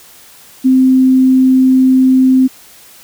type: tone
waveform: sine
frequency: 260 Hz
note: C4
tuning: 11 cents flat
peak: -5 dBFS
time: 0.64-2.48 s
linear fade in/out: 20 ms
effects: white hiss -40 dBFS RMS until 3.03 s